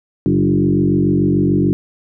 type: tone with frequency modulation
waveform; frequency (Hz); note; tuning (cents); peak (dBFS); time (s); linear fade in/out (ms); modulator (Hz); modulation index
sine; 238.3; A#3; +38; -11; 0.26-1.73; 0; 46.9; 2.6
effects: none